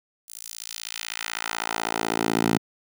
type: tone with high-pass filter sweep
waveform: 10% pulse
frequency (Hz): 56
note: A1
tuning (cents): +31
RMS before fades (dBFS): -28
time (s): 0.28-2.58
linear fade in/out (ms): 5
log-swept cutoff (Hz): 9300 to 190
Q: 0.98
effects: none